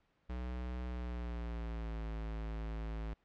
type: tone with pitch glide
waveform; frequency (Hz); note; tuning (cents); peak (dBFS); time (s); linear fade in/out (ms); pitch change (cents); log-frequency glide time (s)
square; 61.74 to 54.69; B1 to A1; 0 to -10; -39; 0.29-3.14; 10; -210; 0.88-2.05
effects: pink hiss -75 dBFS RMS until 3.24 s + low-pass 3000 Hz 12 dB/octave